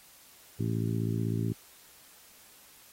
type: harmonic tone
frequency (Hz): 56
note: A1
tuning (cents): +31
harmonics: 2 / 3 / 4 / 5 / 6 / 7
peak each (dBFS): -30 / -34 / -36 / -38 / -40 / -41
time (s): 0.59-1.53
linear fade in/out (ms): 10
effects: white hiss -56 dBFS RMS until 2.92 s + AAC 48 kbps